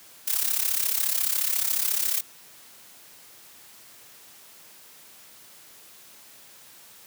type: noise with amplitude modulation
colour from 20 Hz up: blue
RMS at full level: -22 dBFS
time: 0.27-2.21 s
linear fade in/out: 10 ms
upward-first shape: sine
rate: 34.2 Hz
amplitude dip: 75%
effects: white hiss -50 dBFS RMS until 7.06 s + high-pass 100 Hz 12 dB/octave